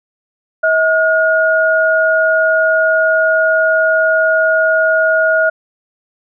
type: tone pair together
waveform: sine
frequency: 640 / 1435.4 Hz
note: D#5 / F6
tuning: +49 / +47 cents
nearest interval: octave + major second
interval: 1398 cents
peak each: -12 / -12 dBFS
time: 0.63-5.5 s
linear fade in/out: 10 ms
effects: none